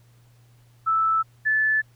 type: tone pair in turn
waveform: sine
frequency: 1316 / 1741 Hz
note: E6 / A6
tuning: -3 / -19 cents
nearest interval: perfect fourth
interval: 484 cents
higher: second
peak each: -18 dBFS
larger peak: neither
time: 0.86-1.23 / 1.45-1.82 s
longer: neither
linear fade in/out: 20 ms
effects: added 119 Hz sine -53 dBFS peak until 1.95 s + pink hiss -63 dBFS RMS until 1.95 s